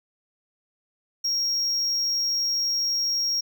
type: tone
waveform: triangle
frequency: 5588 Hz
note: F8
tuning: in tune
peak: -21 dBFS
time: 1.24-3.41 s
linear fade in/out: 10 ms
effects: none